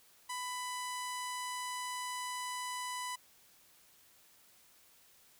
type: tone with low-pass filter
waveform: sawtooth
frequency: 996 Hz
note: B5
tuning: 14 cents sharp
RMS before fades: -40 dBFS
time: 0.29-3.16 s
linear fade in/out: 10 ms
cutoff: 10000 Hz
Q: 2.3
effects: white hiss -64 dBFS RMS until 5.39 s